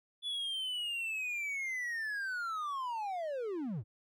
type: linear sweep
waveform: triangle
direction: down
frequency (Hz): 3457 to 87.31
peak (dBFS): -33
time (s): 0.22-3.84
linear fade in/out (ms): 50
effects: none